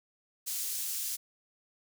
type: high-pass noise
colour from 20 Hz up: pink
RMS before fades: -35 dBFS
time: 0.46-1.17 s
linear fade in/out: 20 ms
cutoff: 6600 Hz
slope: 12 dB/octave
effects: none